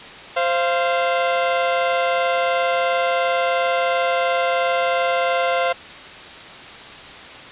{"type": "tone pair together", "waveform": "sawtooth", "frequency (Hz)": [523.3, 690.1], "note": ["C5", "F5"], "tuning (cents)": [0, -21], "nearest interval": "perfect fourth", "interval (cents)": 479, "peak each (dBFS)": -16, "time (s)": [0.36, 5.73], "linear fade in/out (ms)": 10, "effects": ["white hiss -37 dBFS RMS until 7.51 s", "resampled to 8000 Hz"]}